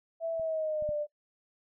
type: tone with pitch glide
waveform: sine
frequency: 659.3 to 594.2 Hz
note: E5 to D5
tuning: 0 to +20 cents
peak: -29 dBFS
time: 0.2-1.07 s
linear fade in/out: 50 ms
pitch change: -180 cents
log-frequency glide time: 0.33-0.95 s
type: clicks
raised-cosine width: 5 ms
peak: -39 / -38 / -30 dBFS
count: 3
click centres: 0.397 / 0.824 / 0.891 s
effects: noise-tail reverb RT60 0.1 s tail -19 dB re dry